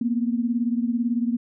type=beating tone pair; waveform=sine; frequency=233.1 / 251.1 Hz; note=A#3 / B3; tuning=0 / +29 cents; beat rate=18 Hz; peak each=-22 / -26 dBFS; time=0.01-1.37 s; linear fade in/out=5 ms; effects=none